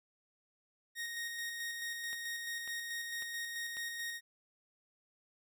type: tone with tremolo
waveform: sawtooth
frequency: 1864.7 Hz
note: A#6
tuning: in tune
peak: -34 dBFS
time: 0.95-4.21 s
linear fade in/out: 50 ms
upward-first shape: square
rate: 4.6 Hz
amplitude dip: 30%
type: click train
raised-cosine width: 0.3 ms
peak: -35 dBFS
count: 4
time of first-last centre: 2.13-3.769 s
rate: 1.83 Hz
effects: none